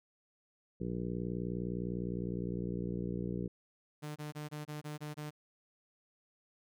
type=harmonic tone; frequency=59.8 Hz; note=A#1; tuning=45 cents sharp; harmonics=1 / 2 / 3 / 4 / 5 / 6 / 7 / 8; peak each=-46 / -42 / -38 / -47 / -44 / -44 / -45 / -48 dBFS; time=0.8-3.48 s; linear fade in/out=10 ms
type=tone bursts; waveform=sawtooth; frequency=150 Hz; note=D3; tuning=37 cents sharp; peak=-36 dBFS; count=8; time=4.02-5.308 s; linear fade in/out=20 ms; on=140 ms; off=24 ms
effects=none